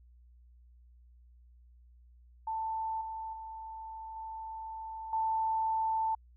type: tone with level steps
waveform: sine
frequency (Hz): 887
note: A5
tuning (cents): +14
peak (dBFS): -32 / -37 / -41 / -39 / -28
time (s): 2.47-6.15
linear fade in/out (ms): 5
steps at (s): 3.01 / 3.33 / 4.16 / 5.13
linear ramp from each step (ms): 2
effects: added 60 Hz sine -56 dBFS peak until 6.36 s